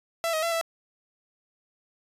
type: tone with pitch steps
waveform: sawtooth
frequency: 667 / 631 / 673 / 661 Hz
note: E5 / D#5 / E5 / E5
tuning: +20 / +24 / +36 / +5 cents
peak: -21 dBFS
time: 0.24-0.612 s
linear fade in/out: 0 ms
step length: 93 ms
effects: resampled to 32000 Hz